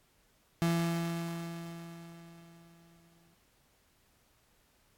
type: tone with exponential decay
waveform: 35% pulse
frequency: 168.2 Hz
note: E3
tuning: 35 cents sharp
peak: -24 dBFS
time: 0.62-3.34 s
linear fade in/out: 0 ms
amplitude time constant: 590 ms
effects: pink hiss -69 dBFS RMS until 4.97 s + AAC 64 kbps